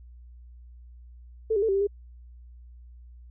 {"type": "tone with pitch steps", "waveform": "sine", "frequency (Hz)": [442.3, 399, 445.9, 389.2, 394.2, 405.9], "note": ["A4", "G4", "A4", "G4", "G4", "G#4"], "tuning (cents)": [9, 31, 23, -12, 10, -40], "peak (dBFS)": -21, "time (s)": [1.5, 1.872], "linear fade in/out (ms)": 10, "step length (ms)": 62, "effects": ["added 60 Hz sine -45 dBFS peak until 3.3 s"]}